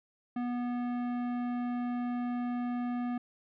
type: tone with tanh clipping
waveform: sine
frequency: 243.9 Hz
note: B3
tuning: 21 cents flat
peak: -33 dBFS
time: 0.36-3.18 s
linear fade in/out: 5 ms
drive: 15 dB
effects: none